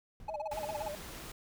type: noise with exponential decay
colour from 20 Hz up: brown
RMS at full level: -48 dBFS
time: 0.2-0.8 s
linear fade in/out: 1 ms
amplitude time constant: 130 ms
type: tone bursts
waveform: triangle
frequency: 847 Hz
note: G#5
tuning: 34 cents sharp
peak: -32 dBFS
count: 11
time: 0.28-0.883 s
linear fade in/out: 5 ms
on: 23 ms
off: 35 ms
type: tone with vibrato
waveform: sine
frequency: 615 Hz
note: D#5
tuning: 20 cents flat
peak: -38 dBFS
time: 0.29-0.95 s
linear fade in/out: 0 ms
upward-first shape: sine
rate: 7.7 Hz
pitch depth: 84 cents each way
type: noise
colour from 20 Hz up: pink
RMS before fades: -46 dBFS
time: 0.51-1.32 s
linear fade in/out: 5 ms
effects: none